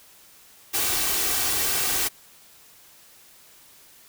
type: noise with comb filter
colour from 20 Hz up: white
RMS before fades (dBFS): -24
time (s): 0.73-2.09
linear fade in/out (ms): 20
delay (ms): 2.6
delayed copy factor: +0.5
effects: white hiss -52 dBFS RMS until 4.08 s